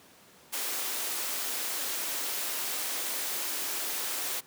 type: high-pass noise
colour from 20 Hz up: white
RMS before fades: -33 dBFS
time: 0.52-4.41 s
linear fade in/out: 20 ms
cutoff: 250 Hz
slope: 48 dB/octave
effects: pink hiss -56 dBFS RMS until 4.46 s + high-pass 150 Hz 12 dB/octave